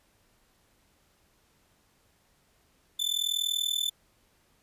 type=tone with amplitude modulation; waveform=40% pulse; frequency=3520 Hz; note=A7; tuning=in tune; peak=-22 dBFS; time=2.99-3.9 s; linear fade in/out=10 ms; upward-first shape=sine; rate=40.4 Hz; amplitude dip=90%; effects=pink hiss -67 dBFS RMS until 4.62 s + resampled to 32000 Hz

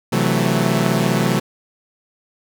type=chord; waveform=sawtooth; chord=F# half-diminished seventh; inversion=second; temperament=equal with one note detuned; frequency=129.83 / 164.81 / 185 / 220 Hz; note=C3 / E3 / F#3 / A3; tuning=-13 / 0 / 0 / 0 cents; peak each=-17 dBFS; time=0.12-1.4 s; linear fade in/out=10 ms; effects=none

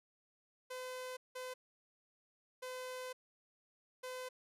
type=tone bursts at uneven times; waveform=sawtooth; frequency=509 Hz; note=C5; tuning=48 cents flat; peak=-39 dBFS; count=4; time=0.7-1.17 / 1.35-1.54 / 2.62-3.13 / 4.03-4.29 s; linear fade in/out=10 ms; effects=resampled to 32000 Hz

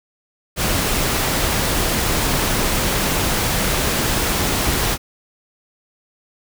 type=noise; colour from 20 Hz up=pink; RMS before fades=-19 dBFS; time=0.56-4.98 s; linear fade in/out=50 ms; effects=none

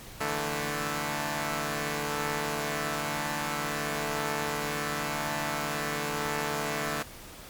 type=chord; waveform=5% pulse; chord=D suspended second; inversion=none; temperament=equal; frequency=146.83 / 164.81 / 220 Hz; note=D3 / E3 / A3; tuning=0 / 0 / 0 cents; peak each=-21 / -26 / -22 dBFS; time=0.2-7.03 s; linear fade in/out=10 ms; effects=pink hiss -46 dBFS RMS until 7.49 s + MP3 96 kbps

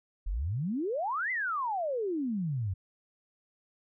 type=exponential two-way sweep; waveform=sine; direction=up then down; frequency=38.89 to 2093 to 88.4 Hz; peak=-29 dBFS; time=0.26-2.74 s; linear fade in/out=10 ms; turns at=1.31 s; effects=none

